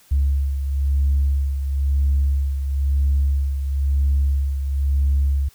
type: beating tone pair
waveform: sine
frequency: 69.3 / 70.3 Hz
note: C#2 / C#2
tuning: 0 / +25 cents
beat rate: 1 Hz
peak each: -16 / -24 dBFS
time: 0.11-5.49 s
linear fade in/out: 10 ms
effects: tanh soft clip ceiling -11 dBFS + white hiss -53 dBFS RMS until 5.54 s